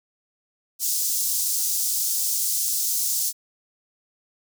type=high-pass noise; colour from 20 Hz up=pink; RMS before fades=-24 dBFS; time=0.79-3.33 s; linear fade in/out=50 ms; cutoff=5600 Hz; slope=24 dB/octave; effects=none